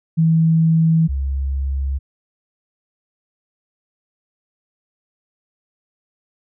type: tone pair in turn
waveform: sine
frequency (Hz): 162.3 / 68.05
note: E3 / C#2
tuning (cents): -27 / -31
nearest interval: octave + minor third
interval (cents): 1504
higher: first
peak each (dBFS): -11 / -18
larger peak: first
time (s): 0.17-1.08 / 1.08-1.99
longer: neither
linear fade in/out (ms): 20
effects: none